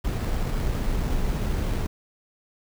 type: noise with sample-and-hold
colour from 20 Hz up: brown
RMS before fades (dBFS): -25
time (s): 0.04-1.87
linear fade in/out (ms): 10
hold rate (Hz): 6300
effects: none